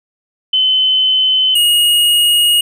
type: tone pair in turn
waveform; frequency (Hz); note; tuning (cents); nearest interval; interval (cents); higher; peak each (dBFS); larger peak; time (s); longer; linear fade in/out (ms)
sine / square; 3046 / 2875; F#7 / F7; +50 / +50; minor second; 100; first; -9; neither; 0.53-1.55 / 1.55-2.61; second; 5
effects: none